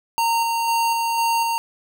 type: tone with tremolo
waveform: square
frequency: 922 Hz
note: A#5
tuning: 19 cents flat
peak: -18 dBFS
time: 0.18-1.58 s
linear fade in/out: 0 ms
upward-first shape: square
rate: 2 Hz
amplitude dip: 25%
effects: 10-bit